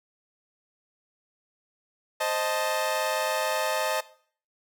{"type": "chord", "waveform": "sawtooth", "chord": "A diminished", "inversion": "first", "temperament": "equal", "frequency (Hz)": [523.3, 622.3, 880], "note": ["C5", "Eb5", "A5"], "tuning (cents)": [0, 0, 0], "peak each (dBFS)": [-28, -24, -26], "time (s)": [2.2, 4.01], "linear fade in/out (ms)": 10, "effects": ["noise-tail reverb RT60 0.5 s tail -18 dB re dry"]}